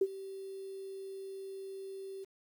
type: tone with ADSR envelope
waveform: sine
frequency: 387.2 Hz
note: G4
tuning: 21 cents flat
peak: -23 dBFS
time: 0.01-2.25 s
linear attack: 6 ms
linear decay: 50 ms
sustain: -18 dB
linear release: 17 ms
effects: 10-bit